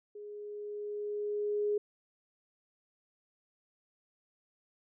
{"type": "tone with level ramp", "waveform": "sine", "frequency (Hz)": 415.4, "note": "G#4", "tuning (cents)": 0, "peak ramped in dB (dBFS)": [-43, -27], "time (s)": [0.15, 1.78], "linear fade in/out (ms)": 5, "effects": []}